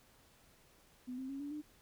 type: tone with pitch steps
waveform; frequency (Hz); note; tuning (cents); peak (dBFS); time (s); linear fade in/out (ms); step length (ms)
sine; 250.8 / 262.4 / 274.4 / 287.1 / 300.3; B3 / C4 / C#4 / D4 / D4; +27 / +5 / -17 / -39 / +39; -40; 1.07-1.62; 20; 110
effects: pink hiss -66 dBFS RMS until 1.81 s